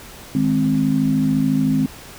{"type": "chord", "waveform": "sine", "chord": "Ab major", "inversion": "second", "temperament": "equal", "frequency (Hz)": [155.56, 207.7, 261.6], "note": ["Eb3", "Ab3", "C4"], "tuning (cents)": [0, 0, 0], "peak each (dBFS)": [-21, -21, -17], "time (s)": [0.35, 1.86], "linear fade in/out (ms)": 2, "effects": ["pink hiss -39 dBFS RMS until 2.18 s"]}